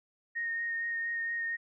sine tone with vibrato, 1852 Hz, A#6, 12 cents flat, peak -31 dBFS, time 0.35-1.57 s, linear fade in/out 20 ms, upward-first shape sine, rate 4.3 Hz, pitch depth 14 cents each way, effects none

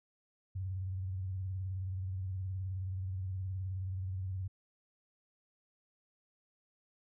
sine tone with vibrato, 94 Hz, F#2, 28 cents sharp, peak -35 dBFS, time 0.55-4.48 s, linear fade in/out 10 ms, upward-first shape triangle, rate 19 Hz, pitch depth 88 cents each way, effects none

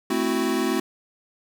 square chord, F# half-diminished seventh, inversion first, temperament equal, 220 / 261.6 / 329.6 / 370 Hz, A3 / C4 / E4 / F#4, 0 / 0 / 0 / 0 cents, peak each -29 / -27 / -28 / -27 dBFS, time 0.1-0.8 s, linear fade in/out 5 ms, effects none

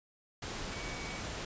sine tone in noise, 2262 Hz, C#7, 34 cents sharp, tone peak -46 dBFS, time 0.72-1.2 s, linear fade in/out 5 ms, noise pink, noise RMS -40 dBFS, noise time 0.42-1.45 s, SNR -9 dB, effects resampled to 16000 Hz

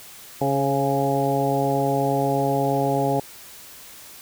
harmonic tone with a mistuned harmonic, 138.59 Hz, C#3, in tune, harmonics 1 / 2 / 3 / 4 / 5 / 6, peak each -26 / -26 / -26 / -26 / -26 / -26 dBFS, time 0.41-3.2 s, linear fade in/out 5 ms, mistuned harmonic 4, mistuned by -26 cents, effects white hiss -43 dBFS RMS until 4.21 s

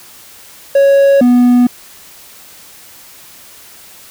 triangle tone pair in turn, 554.4 / 245.3 Hz, C#5 / B3, 0 / -12 cents, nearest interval octave + major second, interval 1412 cents, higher first, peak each -3 dBFS, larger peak neither, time 0.75-1.21 / 1.21-1.67 s, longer neither, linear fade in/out 5 ms, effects white hiss -38 dBFS RMS until 4.1 s

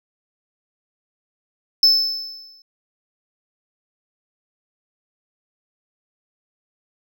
triangle tone with exponential decay, 5260 Hz, E8, 5 cents flat, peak -7 dBFS, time 1.83-2.62 s, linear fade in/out 2 ms, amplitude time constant 170 ms, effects none

